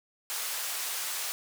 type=band-pass noise; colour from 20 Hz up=white; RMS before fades=-34 dBFS; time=0.3-1.32 s; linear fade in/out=0 ms; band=700 to 16000 Hz; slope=12 dB/octave; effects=none